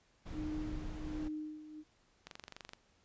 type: noise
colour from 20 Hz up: brown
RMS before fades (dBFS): -43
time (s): 0.25-1.29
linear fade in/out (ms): 20
type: tone with tremolo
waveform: sine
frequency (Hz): 306.6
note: D#4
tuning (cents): -25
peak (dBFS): -37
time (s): 0.32-1.84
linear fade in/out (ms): 50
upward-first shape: sine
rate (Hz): 1.3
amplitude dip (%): 75
type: click train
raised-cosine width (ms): 0.2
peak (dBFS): -29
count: 12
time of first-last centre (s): 2.27-2.734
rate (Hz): 23.7
effects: pink hiss -71 dBFS RMS until 3.04 s + resampled to 16000 Hz